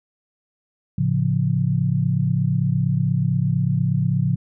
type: chord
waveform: sine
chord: A augmented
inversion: none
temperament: equal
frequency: 110 / 138.59 / 174.61 Hz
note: A2 / C#3 / E#3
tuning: 0 / 0 / 0 cents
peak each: -23 / -20 / -22 dBFS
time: 0.98-4.36 s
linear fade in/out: 5 ms
effects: none